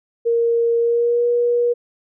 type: tone with pitch glide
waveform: sine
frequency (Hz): 466.2 to 479.6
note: A#4 to A#4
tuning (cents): 0 to +49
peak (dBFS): -14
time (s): 0.25-1.74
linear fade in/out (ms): 20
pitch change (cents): +49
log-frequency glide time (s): 0.78-1.27
effects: none